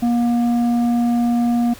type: tone with low-pass filter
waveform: square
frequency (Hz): 238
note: A#3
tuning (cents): +36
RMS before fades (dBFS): -17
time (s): 0.02-1.74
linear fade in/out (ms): 10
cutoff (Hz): 520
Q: 3.8
effects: pink hiss -40 dBFS RMS until 1.79 s